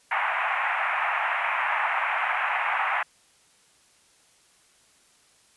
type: band-pass noise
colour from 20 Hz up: pink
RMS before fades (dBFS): -26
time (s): 0.11-3.03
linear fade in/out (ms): 5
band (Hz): 730 to 2500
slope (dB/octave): 48
effects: white hiss -60 dBFS RMS until 5.56 s + resampled to 24000 Hz